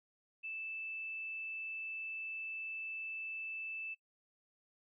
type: tone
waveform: sine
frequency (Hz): 2637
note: E7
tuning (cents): 0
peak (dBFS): -40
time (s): 0.43-3.95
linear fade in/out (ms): 20
effects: noise-tail reverb RT60 0.1 s tail -23 dB re dry